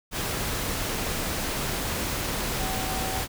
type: tone in noise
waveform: sine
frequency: 758 Hz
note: F#5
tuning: 42 cents sharp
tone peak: -34 dBFS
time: 2.57-3.24 s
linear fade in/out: 50 ms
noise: pink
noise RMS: -29 dBFS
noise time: 0.11-3.28 s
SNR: -8 dB
effects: none